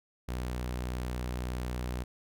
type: tone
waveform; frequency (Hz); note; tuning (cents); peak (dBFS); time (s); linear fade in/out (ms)
sawtooth; 61.74; B1; 0; -29; 0.28-2.04; 10
effects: none